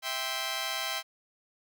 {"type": "chord", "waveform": "10% pulse", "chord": "C major", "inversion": "first", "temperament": "just", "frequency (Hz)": [654.1, 784.9, 1046.5], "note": ["E5", "G5", "C6"], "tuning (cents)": [-14, 2, 0], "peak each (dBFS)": -28, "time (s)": [0.02, 1.03], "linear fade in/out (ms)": 50, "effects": []}